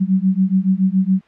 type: beating tone pair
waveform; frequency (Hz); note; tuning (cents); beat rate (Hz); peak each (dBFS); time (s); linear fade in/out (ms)
sine; 185.8 / 192.9; F#3 / G3; +7 / -28; 7.1; -16; 0-1.21; 20
effects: white hiss -53 dBFS RMS until 1.27 s + low-pass 2000 Hz 12 dB/octave